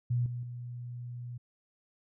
sine tone with level steps, 121.6 Hz, B2, 26 cents flat, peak -26 / -34 / -38 dBFS, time 0.1-1.38 s, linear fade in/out 10 ms, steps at 0.26 / 0.43 s, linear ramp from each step 2 ms, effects none

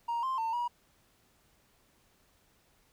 triangle tone with pitch steps, 938 / 1050 / 901 / 961 Hz, A#5 / C6 / A5 / B5, +11 / +6 / +41 / -48 cents, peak -27 dBFS, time 0.08-0.68 s, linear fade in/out 10 ms, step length 150 ms, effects tanh soft clip ceiling -25 dBFS + pink hiss -68 dBFS RMS until 2.92 s

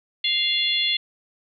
harmonic tone with a mistuned harmonic, 698.5 Hz, F5, in tune, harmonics 3 / 4 / 5 / 6, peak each -28 / -26 / -22 / -27 dBFS, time 0.24-0.97 s, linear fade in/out 5 ms, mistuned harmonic 5, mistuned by -32 cents, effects none

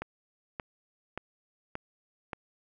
click train, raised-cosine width 0.5 ms, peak -20 dBFS, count 5, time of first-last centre 0.02-2.332 s, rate 1.73 Hz, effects none

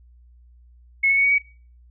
sine tone with pitch steps, 2187 / 2206 / 2225 / 2245 / 2264 Hz, C#7 / C#7 / C#7 / C#7 / C#7, -24 / -9 / +6 / +21 / +36 cents, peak -15 dBFS, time 1.03-1.385 s, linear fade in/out 10 ms, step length 71 ms, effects noise-tail reverb RT60 0.4 s tail -21 dB re dry + added 60 Hz sine -48 dBFS peak until 1.9 s

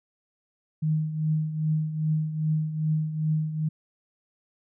sine tone with tremolo, 155.56 Hz, D#3, in tune, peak -20 dBFS, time 0.82-3.69 s, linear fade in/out 10 ms, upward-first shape triangle, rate 2.5 Hz, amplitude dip 70%, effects none

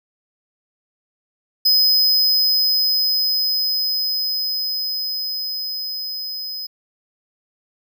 square tone with level ramp, 5040 Hz, D#8, 21 cents sharp, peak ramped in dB -12 to -27 dBFS, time 1.65-6.67 s, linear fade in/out 10 ms, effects none

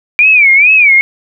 sine tone with vibrato, 2349 Hz, D7, in tune, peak -3 dBFS, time 0.19-1.01 s, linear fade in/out 0 ms, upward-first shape sine, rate 2.3 Hz, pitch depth 170 cents each way, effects none

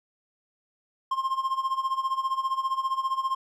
triangle tone with tremolo, 1061 Hz, C6, 24 cents sharp, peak -20 dBFS, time 1.11-3.35 s, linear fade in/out 5 ms, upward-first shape sine, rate 15 Hz, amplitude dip 80%, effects none

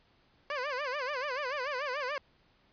15% pulse tone with vibrato, 545 Hz, C#5, 29 cents flat, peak -26 dBFS, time 0.5-2.18 s, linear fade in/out 2 ms, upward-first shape sine, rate 6.9 Hz, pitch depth 170 cents each way, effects pink hiss -67 dBFS RMS until 2.72 s + resampled to 11025 Hz

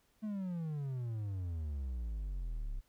triangle exponential sweep, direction down, 220 to 32.7 Hz, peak -34 dBFS, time 0.22-2.81 s, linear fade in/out 20 ms, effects pink hiss -73 dBFS RMS until 2.88 s

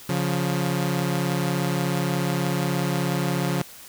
sawtooth tone pair together, 140.38 / 177 Hz, C#3 / F3, +22 / +23 cents, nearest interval major third, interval 401 cents, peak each -21 dBFS, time 0.09-3.62 s, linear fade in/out 5 ms, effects white hiss -44 dBFS RMS until 3.88 s

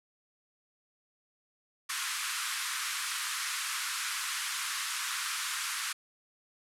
pink band-pass noise, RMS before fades -35 dBFS, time 1.89-5.93 s, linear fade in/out 10 ms, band 1100 to 12000 Hz, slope 48 dB/octave, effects none

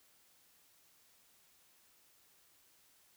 silence, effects white hiss -68 dBFS RMS until 3.16 s

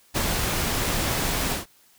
pink noise with ADSR envelope, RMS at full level -23 dBFS, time 0.14-1.66 s, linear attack 27 ms, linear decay 17 ms, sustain -2 dB, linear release 140 ms, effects white hiss -58 dBFS RMS until 1.98 s

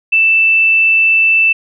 sine tone, 2652 Hz, E7, 10 cents sharp, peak -7 dBFS, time 0.12-1.53 s, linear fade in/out 10 ms, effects none

